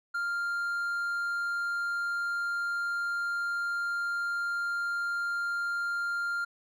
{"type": "tone", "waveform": "triangle", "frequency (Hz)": 1396.9, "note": "F6", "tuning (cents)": 0, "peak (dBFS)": -27, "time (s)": [0.14, 6.45], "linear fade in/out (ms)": 10, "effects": []}